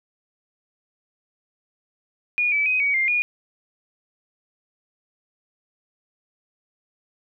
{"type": "tone with pitch steps", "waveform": "sine", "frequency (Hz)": [2444, 2303, 2513, 2257, 2108, 2441], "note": ["D#7", "D7", "D#7", "C#7", "C7", "D#7"], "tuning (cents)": [-32, -34, 17, 31, 12, -34], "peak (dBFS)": -18, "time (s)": [2.38, 3.22], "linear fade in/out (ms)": 0, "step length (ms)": 140, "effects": []}